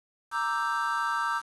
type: chord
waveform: triangle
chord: E half-diminished seventh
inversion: second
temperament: equal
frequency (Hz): 932.3 / 1174.7 / 1318.5 / 1568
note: Bb5 / D6 / E6 / G6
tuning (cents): 0 / 0 / 0 / 0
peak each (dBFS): -30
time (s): 0.31-1.42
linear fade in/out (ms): 50
effects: resampled to 24000 Hz + 8-bit